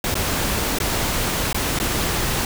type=noise with dropouts; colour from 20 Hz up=pink; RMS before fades=-22 dBFS; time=0.04-2.45 s; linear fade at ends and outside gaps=2 ms; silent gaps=0.143-0.153 / 0.786-0.801 / 1.529-1.545 / 1.789-1.799 s; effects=none